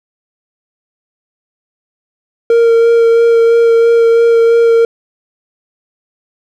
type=tone with vibrato; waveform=triangle; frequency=462.5 Hz; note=A#4; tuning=14 cents flat; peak=-3 dBFS; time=2.5-4.85 s; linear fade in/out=2 ms; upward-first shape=sine; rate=3 Hz; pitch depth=12 cents each way; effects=none